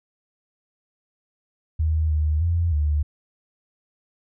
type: tone with pitch steps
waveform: sine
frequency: 78.8 / 76.6 / 85 / 74.6 Hz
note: D#2 / D#2 / F2 / D2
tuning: +23 / -27 / -46 / +28 cents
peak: -18 dBFS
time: 1.79-3.03 s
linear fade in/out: 10 ms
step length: 310 ms
effects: none